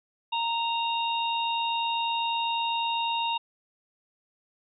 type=harmonic tone; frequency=928 Hz; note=A#5; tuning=8 cents flat; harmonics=1 / 3 / 4; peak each=-27 / -32 / -33 dBFS; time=0.32-3.38 s; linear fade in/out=10 ms; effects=none